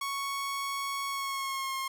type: tone with pitch glide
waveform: sawtooth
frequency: 1108.7 to 1070.9 Hz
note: C#6 to C6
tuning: 0 to +40 cents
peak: -28 dBFS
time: 0.01-1.88 s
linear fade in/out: 5 ms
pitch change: -60 cents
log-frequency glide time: 1.08-1.77 s
effects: none